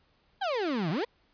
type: exponential two-way sweep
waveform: 35% pulse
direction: down then up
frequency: 830.6 to 146.83 to 517 Hz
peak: -26 dBFS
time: 0.41-1.05 s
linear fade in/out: 10 ms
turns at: 0.9 s
effects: pink hiss -68 dBFS RMS until 1.33 s + resampled to 11025 Hz